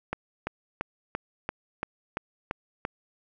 click train, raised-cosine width 0.5 ms, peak -14 dBFS, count 9, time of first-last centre 0.13-2.851 s, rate 2.94 Hz, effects none

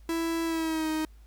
45% pulse tone with pitch glide, 330.5 to 312.9 Hz, E4 to D#4, +5 to +10 cents, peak -27 dBFS, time 0.09-1.05 s, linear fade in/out 2 ms, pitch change -95 cents, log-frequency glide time 0.45-0.9 s, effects added 53 Hz sine -49 dBFS peak until 1.26 s + pink hiss -66 dBFS RMS until 1.26 s

